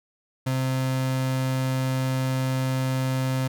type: tone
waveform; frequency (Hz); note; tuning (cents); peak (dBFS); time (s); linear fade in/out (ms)
35% pulse; 130.81; C3; 0; -21; 0.46-3.48; 10
effects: none